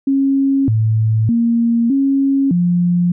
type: tone with pitch steps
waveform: sine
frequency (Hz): 273 / 110.2 / 232.9 / 273.8 / 175.6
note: C#4 / A2 / A#3 / C#4 / F3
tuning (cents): -26 / +3 / -1 / -21 / +10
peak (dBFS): -11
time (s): 0.07-3.12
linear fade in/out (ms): 5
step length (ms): 610
effects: none